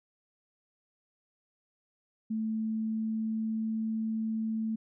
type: tone with pitch glide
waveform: sine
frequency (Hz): 220 to 221.3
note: A3 to A3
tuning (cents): 0 to +10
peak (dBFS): -29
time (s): 2.3-4.76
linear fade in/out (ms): 10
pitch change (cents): +10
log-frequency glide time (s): 2.43-3.93
effects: none